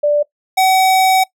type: tone pair in turn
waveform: sine / square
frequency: 588 / 756.2 Hz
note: D5 / F#5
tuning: +2 / +38 cents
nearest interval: major third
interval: 436 cents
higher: second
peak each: -10 dBFS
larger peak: neither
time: 0.03-0.23 / 0.57-1.24 s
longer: second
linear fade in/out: 10 ms
effects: noise-tail reverb RT60 0.1 s tail -20 dB re dry